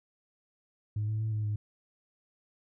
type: tone with pitch steps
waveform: sine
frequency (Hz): 105.7 / 108.3 / 110 / 107 / 105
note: G#2 / A2 / A2 / A2 / G#2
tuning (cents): +31 / -27 / 0 / -48 / +19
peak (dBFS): -27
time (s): 0.96-1.56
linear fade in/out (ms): 5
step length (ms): 120
effects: tanh soft clip ceiling -26 dBFS